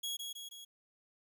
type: tone with echo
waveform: sawtooth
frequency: 3322 Hz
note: G#7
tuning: in tune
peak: -33 dBFS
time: 0.03-0.17 s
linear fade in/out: 10 ms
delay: 160 ms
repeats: 3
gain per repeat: -4 dB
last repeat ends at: 0.65 s
effects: 12-bit

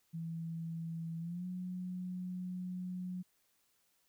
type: tone with pitch glide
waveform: sine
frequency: 164.81 to 181.81 Hz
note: E3 to F#3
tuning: 0 to -30 cents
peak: -38 dBFS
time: 0.13-3.23 s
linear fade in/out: 20 ms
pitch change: +170 cents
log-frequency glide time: 1.19-1.46 s
effects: white hiss -75 dBFS RMS until 4.08 s

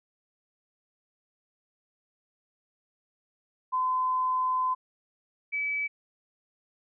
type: tone pair in turn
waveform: sine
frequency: 1022 / 2294 Hz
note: C6 / D7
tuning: -41 / -41 cents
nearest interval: octave + major second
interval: 1400 cents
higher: second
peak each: -24 / -27 dBFS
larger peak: first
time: 3.72-4.75 / 5.52-5.88 s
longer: first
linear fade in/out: 20 ms
effects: none

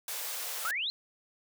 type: high-pass noise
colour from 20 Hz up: white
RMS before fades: -37 dBFS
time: 0.08-0.71 s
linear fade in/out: 2 ms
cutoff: 440 Hz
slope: 96 dB/octave
type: exponential sweep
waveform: sine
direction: up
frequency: 1244.5 to 4221 Hz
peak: -30 dBFS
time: 0.65-0.9 s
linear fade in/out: 0 ms
effects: none

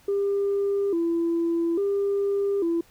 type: tone with vibrato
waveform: sine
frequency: 366.5 Hz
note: F#4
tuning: 16 cents flat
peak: -20 dBFS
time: 0.08-2.81 s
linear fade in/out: 5 ms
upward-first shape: square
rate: 0.59 Hz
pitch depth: 150 cents each way
effects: tanh soft clip ceiling -18 dBFS + pink hiss -57 dBFS RMS until 2.9 s

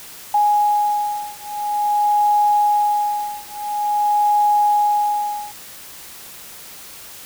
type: beating tone pair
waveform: sine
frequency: 830.6 / 831.08 Hz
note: G#5 / G#5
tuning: 0 / +1 cents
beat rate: 0.48 Hz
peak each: -18 dBFS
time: 0.34-5.52 s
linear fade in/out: 5 ms
effects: white hiss -38 dBFS RMS until 7.25 s

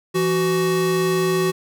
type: tone pair together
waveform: square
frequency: 168.2 / 373.5 Hz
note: E3 / F#4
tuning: +35 / +16 cents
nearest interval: octave + major second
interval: 1381 cents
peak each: -24 / -19 dBFS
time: 0.14-1.52 s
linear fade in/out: 20 ms
effects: none

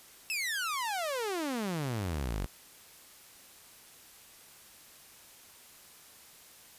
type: exponential sweep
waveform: sawtooth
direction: down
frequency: 2688 to 43.09 Hz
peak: -28 dBFS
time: 0.3-2.46 s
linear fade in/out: 0 ms
effects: white hiss -55 dBFS RMS until 6.78 s + resampled to 32000 Hz

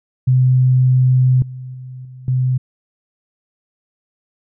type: tone with level steps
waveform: sine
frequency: 128.1 Hz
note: C3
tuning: 36 cents flat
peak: -9 / -27 / -29 / -33 / -13 dBFS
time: 0.27-2.58 s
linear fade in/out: 10 ms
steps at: 1.42 / 1.74 / 2.05 / 2.28 s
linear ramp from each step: 2 ms
effects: none

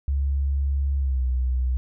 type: tone with pitch glide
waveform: sine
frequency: 69.3 to 63.18 Hz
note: C#2 to B1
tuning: 0 to +40 cents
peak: -20 dBFS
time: 0.08-1.77 s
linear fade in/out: 0 ms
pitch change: -160 cents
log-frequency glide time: 0.97-1.24 s
effects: none

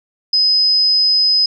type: tone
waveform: sine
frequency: 5040 Hz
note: D#8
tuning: 21 cents sharp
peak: -10 dBFS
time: 0.33-1.46 s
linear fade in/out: 5 ms
effects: none

